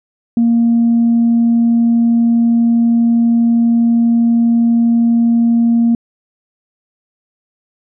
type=tone; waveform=sine; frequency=233.1 Hz; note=A#3; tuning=in tune; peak=-7 dBFS; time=0.37-5.95 s; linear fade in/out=2 ms; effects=tanh soft clip ceiling -5 dBFS